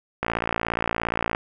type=click train; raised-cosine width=0.5 ms; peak=-8 dBFS; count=65; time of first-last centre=0.23-1.349 s; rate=57.2 Hz; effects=none